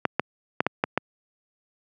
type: clicks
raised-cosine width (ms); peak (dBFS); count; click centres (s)
0.5; -5; 6; 0.053 / 0.196 / 0.605 / 0.666 / 0.839 / 0.976
effects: high-pass 150 Hz 12 dB/octave